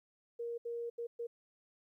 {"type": "tone bursts at uneven times", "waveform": "sine", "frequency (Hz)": 470, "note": "A#4", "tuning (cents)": 14, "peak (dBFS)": -37, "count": 4, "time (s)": [[0.39, 0.58], [0.65, 0.9], [0.98, 1.07], [1.19, 1.27]], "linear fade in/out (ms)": 10, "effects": ["13-bit"]}